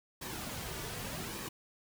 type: noise with flanger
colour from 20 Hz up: pink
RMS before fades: -41 dBFS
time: 0.21-1.49 s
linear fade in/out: 10 ms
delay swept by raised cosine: 1.4 to 3.8 ms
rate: 0.84 Hz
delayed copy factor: -0.55
effects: none